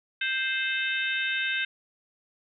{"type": "harmonic tone with a mistuned harmonic", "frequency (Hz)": 524, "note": "C5", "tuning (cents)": 2, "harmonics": [3, 4, 5, 6, 7], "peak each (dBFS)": [-29, -34, -31, -36, -34], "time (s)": [0.21, 1.65], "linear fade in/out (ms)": 5, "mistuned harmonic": 6, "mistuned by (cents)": -50, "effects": []}